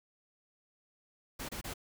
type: noise bursts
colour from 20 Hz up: pink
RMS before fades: -41 dBFS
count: 3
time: 1.39-1.739 s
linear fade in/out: 10 ms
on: 99 ms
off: 26 ms
effects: none